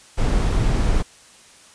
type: noise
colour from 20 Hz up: brown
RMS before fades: -18 dBFS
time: 0.17-1.03 s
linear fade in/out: 20 ms
effects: white hiss -48 dBFS RMS until 1.74 s + resampled to 22050 Hz